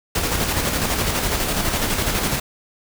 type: noise with tremolo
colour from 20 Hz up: pink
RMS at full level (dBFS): -20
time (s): 0.15-2.4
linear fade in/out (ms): 5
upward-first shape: square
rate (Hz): 12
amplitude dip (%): 35
effects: none